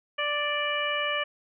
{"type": "harmonic tone", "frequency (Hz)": 587.3, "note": "D5", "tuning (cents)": 0, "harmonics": [1, 2, 3, 4, 5], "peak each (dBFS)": [-32, -32, -32, -32, -32], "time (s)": [0.18, 1.24], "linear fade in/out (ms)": 10, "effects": []}